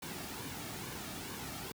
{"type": "noise with flanger", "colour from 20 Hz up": "pink", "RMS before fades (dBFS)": -43, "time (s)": [0.02, 1.72], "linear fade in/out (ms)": 5, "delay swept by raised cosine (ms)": [1.5, 2.03], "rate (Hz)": 2.3, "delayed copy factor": -0.5, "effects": ["high-pass 60 Hz 12 dB/octave"]}